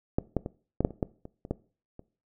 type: clicks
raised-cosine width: 2 ms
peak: -11 / -12 / -20 / -12 / -8 / -28 / -13 / -28 / -27 / -15 / -30 dBFS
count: 11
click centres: 0.185 / 0.367 / 0.461 / 0.806 / 0.849 / 0.907 / 1.028 / 1.254 / 1.451 / 1.51 / 1.994 s
effects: noise-tail reverb RT60 0.4 s tail -20 dB re dry